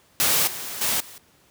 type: noise with level steps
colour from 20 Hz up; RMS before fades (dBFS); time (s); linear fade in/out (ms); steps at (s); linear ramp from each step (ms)
white; -20 / -33 / -23 / -43; 0.2-1.18; 0; 0.47 / 0.81 / 1; 5
effects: pink hiss -58 dBFS RMS until 1.5 s + high-pass 80 Hz 12 dB/octave